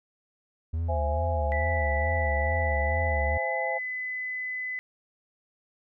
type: tone with vibrato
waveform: triangle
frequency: 77.78 Hz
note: D#2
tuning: in tune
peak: -24 dBFS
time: 0.73-3.38 s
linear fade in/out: 10 ms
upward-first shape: sine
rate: 2.3 Hz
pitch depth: 130 cents each way
type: chord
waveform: sine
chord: C augmented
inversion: none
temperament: equal with one note detuned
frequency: 523.3 / 666.9 / 830.6 Hz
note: C5 / E5 / G#5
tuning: 0 / +20 / 0 cents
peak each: -32 dBFS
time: 0.88-3.79 s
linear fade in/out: 20 ms
type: tone with pitch glide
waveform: sine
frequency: 1975.5 to 2011 Hz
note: B6 to B6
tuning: 0 to +31 cents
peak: -30 dBFS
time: 1.52-4.79 s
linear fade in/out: 0 ms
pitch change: +31 cents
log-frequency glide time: 2.55-3.55 s
effects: none